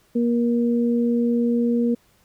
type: tone pair together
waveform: sine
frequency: 237 / 474 Hz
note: A#3 / A#4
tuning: +29 / +29 cents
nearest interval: octave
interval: 1200 cents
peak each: -18 / -24 dBFS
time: 0.15-1.95 s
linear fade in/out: 10 ms
effects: pink hiss -60 dBFS RMS until 2.24 s

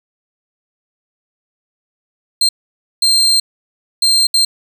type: tone bursts at uneven times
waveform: 35% pulse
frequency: 4168 Hz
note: C8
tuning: 7 cents flat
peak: -8 dBFS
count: 4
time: 2.41-2.49 / 3.02-3.4 / 4.02-4.27 / 4.34-4.45 s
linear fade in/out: 5 ms
effects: none

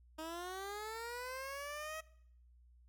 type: linear sweep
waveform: 15% pulse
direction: up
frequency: 311.1 to 639 Hz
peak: -36 dBFS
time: 0.18-2.01 s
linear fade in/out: 10 ms
effects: noise-tail reverb RT60 0.7 s tail -21 dB re dry + added 60 Hz sine -61 dBFS peak until 2.88 s

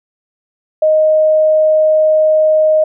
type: tone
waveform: sine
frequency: 622.3 Hz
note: D#5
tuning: in tune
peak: -7 dBFS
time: 0.82-2.84 s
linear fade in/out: 5 ms
effects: none

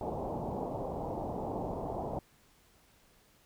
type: low-pass noise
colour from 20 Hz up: white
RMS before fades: -37 dBFS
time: 0.01-2.19 s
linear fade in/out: 2 ms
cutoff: 880 Hz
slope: 48 dB/octave
effects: pink hiss -65 dBFS RMS until 3.45 s

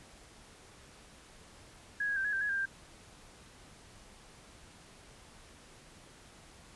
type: tone with pitch steps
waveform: sine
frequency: 1662 / 1648 / 1566 / 1675 / 1575 / 1676 / 1594 / 1584 Hz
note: G#6 / G#6 / G6 / G#6 / G6 / G#6 / G6 / G6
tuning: +1 / -14 / -2 / +14 / +8 / +15 / +28 / +18 cents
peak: -30 dBFS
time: 2-2.656 s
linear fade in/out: 5 ms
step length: 82 ms
effects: pink hiss -56 dBFS RMS until 6.75 s + resampled to 24000 Hz

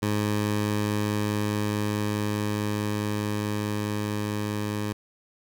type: tone with level ramp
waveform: 15% pulse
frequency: 104.7 Hz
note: G#2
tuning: 15 cents sharp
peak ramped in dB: -17 to -21 dBFS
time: 0.02-4.93 s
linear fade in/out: 10 ms
effects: none

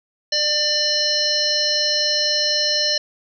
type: harmonic tone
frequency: 596 Hz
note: D5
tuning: 25 cents sharp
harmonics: 1 / 3 / 5 / 7 / 9 / 10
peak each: -26 / -28 / -27 / -20 / -22 / -31 dBFS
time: 0.32-2.98 s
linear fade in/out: 5 ms
effects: none

